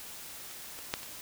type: clicks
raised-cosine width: 0.2 ms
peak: -30 / -27 / -12 / -27 dBFS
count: 4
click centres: 0.512 / 0.789 / 0.939 / 1.031 s
effects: white hiss -45 dBFS RMS until 1.21 s